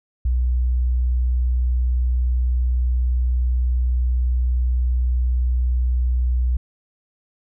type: tone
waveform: sine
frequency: 61.74 Hz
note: B1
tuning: in tune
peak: -16 dBFS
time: 0.25-6.57 s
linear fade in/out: 5 ms
effects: none